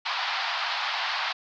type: band-pass noise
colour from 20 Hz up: pink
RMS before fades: -29 dBFS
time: 0.05-1.33 s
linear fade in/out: 10 ms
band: 740 to 4800 Hz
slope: 48 dB/octave
effects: none